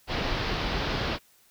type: low-pass noise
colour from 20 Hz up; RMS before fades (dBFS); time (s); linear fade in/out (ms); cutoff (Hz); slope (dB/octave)
pink; -29; 0.07-1.19; 50; 5000; 48
effects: white hiss -61 dBFS RMS until 1.5 s